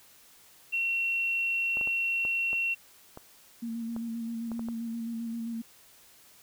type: tone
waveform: sine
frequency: 2726 Hz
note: F7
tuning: 43 cents flat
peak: -26 dBFS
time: 0.72-2.75 s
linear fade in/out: 20 ms
type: clicks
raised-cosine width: 1 ms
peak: -28 dBFS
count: 10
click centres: 1.771 / 1.812 / 1.874 / 2.251 / 2.531 / 3.174 / 3.964 / 4.517 / 4.594 / 4.686 s
type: tone with vibrato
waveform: sine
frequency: 230 Hz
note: A#3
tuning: 23 cents flat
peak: -32 dBFS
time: 3.62-5.62 s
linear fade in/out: 10 ms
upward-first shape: square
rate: 7.6 Hz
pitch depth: 22 cents each way
effects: white hiss -57 dBFS RMS until 6.42 s